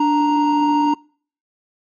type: tone pair together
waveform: triangle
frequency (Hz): 293.7 / 932.3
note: D4 / A#5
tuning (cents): 0 / 0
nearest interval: octave + minor sixth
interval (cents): 2000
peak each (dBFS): -14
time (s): 0-0.94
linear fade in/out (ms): 5
effects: noise-tail reverb RT60 0.5 s tail -26 dB re dry + MP3 32 kbps